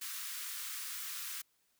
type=high-pass noise; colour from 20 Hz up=white; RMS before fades=-42 dBFS; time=0.01-1.42 s; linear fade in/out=10 ms; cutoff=1100 Hz; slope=48 dB/octave; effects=white hiss -75 dBFS RMS until 1.79 s